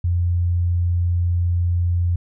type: tone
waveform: sine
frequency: 87.31 Hz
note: F2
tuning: in tune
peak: -16 dBFS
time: 0.04-2.16 s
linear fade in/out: 5 ms
effects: none